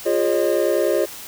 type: tone cluster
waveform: triangle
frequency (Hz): 349.7 / 409.5 / 540 / 611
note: F4 / G#4 / C#5 / D#5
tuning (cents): +2 / -24 / -45 / -32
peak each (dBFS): -20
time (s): 0.05-1.06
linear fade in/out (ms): 20
effects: white hiss -36 dBFS RMS until 1.27 s